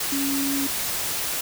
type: tone in noise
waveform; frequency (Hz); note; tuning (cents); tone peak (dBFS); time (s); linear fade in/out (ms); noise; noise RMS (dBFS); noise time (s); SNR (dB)
sine; 276.7; C#4; -3; -24; 0.12-0.67; 5; white; -27; 0-1.41; 0
effects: none